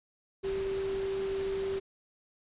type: tone in noise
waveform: sine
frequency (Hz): 388.3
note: G4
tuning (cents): -16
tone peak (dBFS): -30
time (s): 0.43-1.8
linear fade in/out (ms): 20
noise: pink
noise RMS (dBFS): -43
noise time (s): 0.43-1.8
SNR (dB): +10
effects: resampled to 8000 Hz